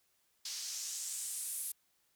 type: noise with band-pass filter sweep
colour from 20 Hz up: white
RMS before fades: -41 dBFS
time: 0.45-1.72 s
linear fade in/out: 5 ms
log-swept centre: 4900 to 11000 Hz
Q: 2.3
effects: white hiss -75 dBFS RMS until 2.15 s